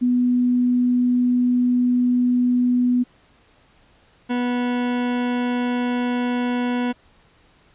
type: tone pair in turn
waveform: sine / 40% pulse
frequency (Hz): 246.9 / 245.1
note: B3 / B3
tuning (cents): 0 / -13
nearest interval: unison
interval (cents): 13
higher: first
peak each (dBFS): -15 / -19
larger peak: first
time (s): 0.01-3.04 / 4.29-6.93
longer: first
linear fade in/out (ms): 20
effects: pink hiss -56 dBFS RMS until 7.74 s + resampled to 8000 Hz